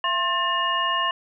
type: tone cluster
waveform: sine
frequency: 675 / 1063 / 1781 / 2856 Hz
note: E5 / C6 / A6 / F7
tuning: +41 / +27 / +21 / +38 cents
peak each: -32 / -23 / -28 / -26 dBFS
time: 0.04-1.11 s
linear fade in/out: 2 ms
effects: none